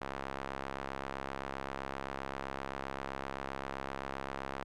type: tone with band-pass filter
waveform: sawtooth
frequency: 67.7 Hz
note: C#2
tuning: 40 cents flat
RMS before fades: -41 dBFS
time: 0.01-4.64 s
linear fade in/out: 5 ms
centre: 1100 Hz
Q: 0.87
effects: none